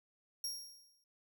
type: tone with exponential decay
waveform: sawtooth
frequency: 5588 Hz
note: F8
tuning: in tune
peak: -33 dBFS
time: 0.44-1.04 s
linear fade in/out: 2 ms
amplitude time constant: 130 ms
effects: none